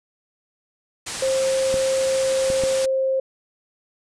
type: low-pass noise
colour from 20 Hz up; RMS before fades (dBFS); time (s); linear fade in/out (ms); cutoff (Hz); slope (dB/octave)
white; -31; 1.06-2.86; 10; 9500; 48
type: tone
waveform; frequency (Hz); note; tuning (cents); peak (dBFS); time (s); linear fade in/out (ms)
sine; 530; C5; +22; -18; 1.22-3.2; 5
type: clicks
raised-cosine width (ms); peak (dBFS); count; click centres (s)
3; -16; 3; 1.742 / 2.502 / 2.637
effects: none